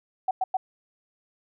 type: tone bursts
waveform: sine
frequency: 753 Hz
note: F#5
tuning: 30 cents sharp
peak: -21 dBFS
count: 3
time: 0.28-0.57 s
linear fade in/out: 5 ms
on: 30 ms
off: 100 ms
effects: none